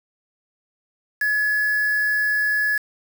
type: tone with quantisation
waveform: sine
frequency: 1701 Hz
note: G#6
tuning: 41 cents sharp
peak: -18 dBFS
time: 1.21-2.78 s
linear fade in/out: 5 ms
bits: 5
effects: none